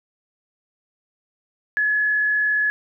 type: tone with frequency modulation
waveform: sine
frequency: 1700 Hz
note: G#6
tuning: 40 cents sharp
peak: -17 dBFS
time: 1.77-2.7 s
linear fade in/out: 0 ms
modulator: 42.7 Hz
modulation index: 0.4
effects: none